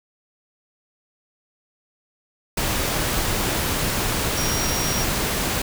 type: tone in noise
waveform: sine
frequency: 5640 Hz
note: F8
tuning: 16 cents sharp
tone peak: -27 dBFS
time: 4.37-5.04 s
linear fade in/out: 5 ms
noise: pink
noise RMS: -23 dBFS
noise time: 2.57-5.62 s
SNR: -7 dB
effects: none